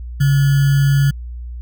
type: tone with sample-and-hold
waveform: sine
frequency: 139.7 Hz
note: C#3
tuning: 14 cents sharp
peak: -10 dBFS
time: 0.2-1.11 s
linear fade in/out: 10 ms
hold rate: 1575 Hz
effects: added 60 Hz sine -26 dBFS peak until 1.61 s